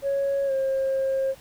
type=tone with pitch glide; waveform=sine; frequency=554 to 535.4 Hz; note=C#5 to C5; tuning=-1 to +40 cents; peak=-20 dBFS; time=0.02-1.35 s; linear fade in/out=50 ms; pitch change=-59 cents; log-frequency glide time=0.46-0.52 s; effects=tanh soft clip ceiling -19 dBFS + pink hiss -51 dBFS RMS until 1.4 s